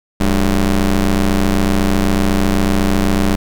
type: ring-modulated tone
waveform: 25% pulse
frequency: 94 Hz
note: F#2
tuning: 28 cents sharp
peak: -5 dBFS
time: 0.2-3.36 s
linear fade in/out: 10 ms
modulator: 108 Hz
effects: none

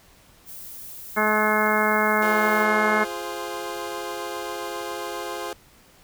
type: noise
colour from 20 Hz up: violet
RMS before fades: -39 dBFS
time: 0.45-2.67 s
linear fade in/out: 50 ms
type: harmonic tone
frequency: 213.8 Hz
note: A3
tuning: 49 cents flat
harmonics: 1 / 2 / 3 / 4 / 5 / 6 / 7 / 8 / 10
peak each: -27 / -27 / -27 / -27 / -27 / -27 / -27 / -27 / -27 dBFS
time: 1.16-3.05 s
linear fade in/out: 20 ms
type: chord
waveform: 20% pulse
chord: F minor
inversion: none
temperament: equal with one note detuned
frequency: 346.4 / 415.3 / 523.3 Hz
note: F4 / Ab4 / C5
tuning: -14 / 0 / 0 cents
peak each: -29 dBFS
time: 2.22-5.53 s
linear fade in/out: 2 ms
effects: pink hiss -54 dBFS RMS until 6.03 s

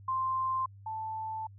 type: tone pair in turn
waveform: sine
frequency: 1046.5 / 880 Hz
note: C6 / A5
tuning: 0 / 0 cents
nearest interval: minor third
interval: 300 cents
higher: first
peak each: -28 / -34 dBFS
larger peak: first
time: 0.08-0.66 / 0.86-1.47 s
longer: second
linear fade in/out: 5 ms
effects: added 99 Hz sine -49 dBFS peak until 1.58 s

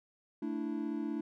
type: chord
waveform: triangle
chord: A suspended fourth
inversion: none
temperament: equal with one note detuned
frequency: 221.7 / 293.7 / 329.6 Hz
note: A3 / D4 / E4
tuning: +13 / 0 / 0 cents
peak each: -37 / -35 / -37 dBFS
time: 0.42-1.21 s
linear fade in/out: 5 ms
effects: none

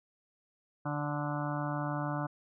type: harmonic tone with a mistuned harmonic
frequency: 146.83 Hz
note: D3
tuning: in tune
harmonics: 1 / 2 / 4 / 5 / 6 / 7 / 8 / 9 / 10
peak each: -35 / -38 / -41 / -42 / -43 / -43 / -44 / -45 / -45 dBFS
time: 0.85-2.27 s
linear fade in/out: 10 ms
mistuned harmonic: 9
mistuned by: -24 cents
effects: none

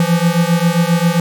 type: beating tone pair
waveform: square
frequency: 166.7 / 174.2 Hz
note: E3 / F3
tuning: +20 / -4 cents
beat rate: 7.5 Hz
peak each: -15 / -15 dBFS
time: 0-1.2 s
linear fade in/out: 2 ms
effects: none

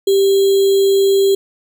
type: tone with sample-and-hold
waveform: sine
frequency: 392 Hz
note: G4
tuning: in tune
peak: -9 dBFS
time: 0.07-1.35 s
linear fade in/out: 5 ms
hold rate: 3675 Hz
effects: none

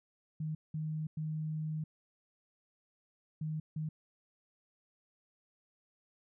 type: tone bursts at uneven times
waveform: sine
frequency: 155.56 Hz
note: D#3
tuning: in tune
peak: -34 dBFS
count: 5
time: 0.4-0.55 / 0.74-1.07 / 1.17-1.84 / 3.41-3.6 / 3.76-3.89 s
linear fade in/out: 5 ms
effects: none

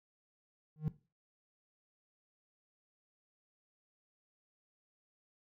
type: tone with exponential growth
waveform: triangle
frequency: 154 Hz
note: D#3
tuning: 17 cents flat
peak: -24 dBFS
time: 0.76-0.88 s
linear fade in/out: 0 ms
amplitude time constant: 26 ms
effects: noise-tail reverb RT60 0.3 s tail -17 dB re dry + tanh soft clip ceiling -21 dBFS

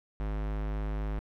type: tone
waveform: square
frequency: 51.91 Hz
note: G#1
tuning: in tune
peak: -31 dBFS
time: 0.2-1.19 s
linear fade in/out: 0 ms
effects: low-pass 2000 Hz 12 dB/octave + 10-bit

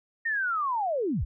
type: linear sweep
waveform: sine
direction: down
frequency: 1860 to 30.57 Hz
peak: -25 dBFS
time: 0.25-1.25 s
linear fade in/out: 10 ms
effects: none

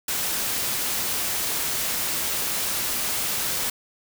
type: noise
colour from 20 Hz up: white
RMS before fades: -26 dBFS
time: 0.08-3.7 s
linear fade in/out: 5 ms
effects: none

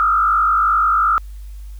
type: tone with frequency modulation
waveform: sine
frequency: 1300 Hz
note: E6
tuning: 24 cents flat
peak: -12 dBFS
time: 0-1.18 s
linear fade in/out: 0 ms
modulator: 51.3 Hz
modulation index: 1.6
effects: added 50 Hz sine -30 dBFS peak until 1.79 s + white hiss -54 dBFS RMS until 1.79 s

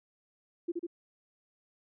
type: tone with echo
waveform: sine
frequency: 343.1 Hz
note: F4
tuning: 31 cents flat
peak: -29 dBFS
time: 0.68-0.72 s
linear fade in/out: 10 ms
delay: 74 ms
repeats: 2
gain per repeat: -2 dB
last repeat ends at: 0.868 s
effects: none

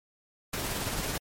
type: noise with tremolo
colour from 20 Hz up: pink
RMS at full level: -31 dBFS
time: 0.53-1.18 s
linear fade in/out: 5 ms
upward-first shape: triangle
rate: 18 Hz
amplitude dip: 35%
effects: MP3 64 kbps

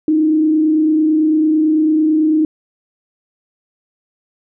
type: tone with frequency modulation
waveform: sine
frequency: 311.1 Hz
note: D#4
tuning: in tune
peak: -10 dBFS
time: 0.08-2.45 s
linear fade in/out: 2 ms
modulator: 29 Hz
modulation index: 0.35
effects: none

